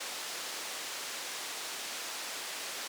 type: band-pass noise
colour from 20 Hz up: white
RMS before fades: -40 dBFS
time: 0-2.88 s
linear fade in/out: 10 ms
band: 340 to 6700 Hz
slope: 12 dB/octave
effects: none